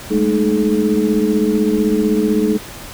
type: tone cluster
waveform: sine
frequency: 204.3 / 220.1 / 309.4 / 426.9 Hz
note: G#3 / A3 / D#4 / G#4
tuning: -28 / +1 / -10 / +48 cents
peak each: -18 dBFS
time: 0.1-2.58 s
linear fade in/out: 20 ms
effects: pink hiss -33 dBFS RMS until 2.93 s